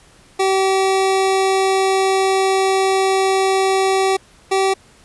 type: tone pair in turn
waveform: 25% pulse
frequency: 383.8 / 385.2 Hz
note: G4 / G4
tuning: -37 / -30 cents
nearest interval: unison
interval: 7 cents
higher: second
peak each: -10 dBFS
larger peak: neither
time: 0.39-4.17 / 4.51-4.74 s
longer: first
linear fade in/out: 10 ms
effects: pink hiss -49 dBFS RMS until 5.04 s + resampled to 24000 Hz